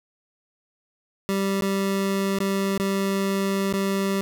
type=tone with dropouts; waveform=25% pulse; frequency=195.5 Hz; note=G3; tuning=4 cents flat; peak=-18 dBFS; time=1.29-4.21 s; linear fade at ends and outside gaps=0 ms; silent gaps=1.609-1.622 / 2.386-2.403 / 2.778-2.799 / 3.726-3.737 s; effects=none